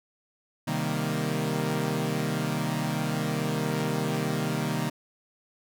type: chord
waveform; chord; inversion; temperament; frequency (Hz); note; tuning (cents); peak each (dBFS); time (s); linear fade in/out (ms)
sawtooth; C minor seventh; none; equal; 130.81 / 155.56 / 196 / 233.1; C3 / Eb3 / G3 / Bb3; 0 / 0 / 0 / 0; -29 / -26 / -30 / -28; 0.67-4.9; 10
effects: none